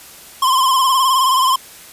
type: tone with vibrato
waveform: square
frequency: 1046.5 Hz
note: C6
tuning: in tune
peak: -12 dBFS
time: 0.42-1.56 s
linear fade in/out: 5 ms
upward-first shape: sine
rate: 19 Hz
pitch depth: 65 cents each way
effects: white hiss -39 dBFS RMS until 1.92 s + resampled to 32000 Hz